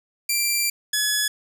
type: tone pair in turn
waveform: 10% pulse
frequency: 2360 / 1697.8 Hz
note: D7 / G#6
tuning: +8 / +38 cents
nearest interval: tritone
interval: 570 cents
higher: first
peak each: -11 dBFS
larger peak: neither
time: 0.29-0.7 / 0.93-1.28 s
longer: first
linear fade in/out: 5 ms
effects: none